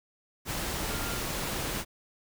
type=tone in noise; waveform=sine; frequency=1396.9 Hz; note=F6; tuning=in tune; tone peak=-41 dBFS; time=0.87-1.21 s; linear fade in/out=50 ms; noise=pink; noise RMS=-33 dBFS; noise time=0.45-1.85 s; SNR=-11 dB; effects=none